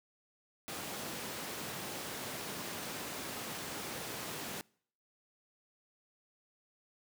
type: high-pass noise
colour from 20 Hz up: pink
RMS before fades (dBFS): -42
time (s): 0.68-4.61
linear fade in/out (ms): 0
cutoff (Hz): 170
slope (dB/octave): 12
effects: noise-tail reverb RT60 0.6 s tail -26 dB re dry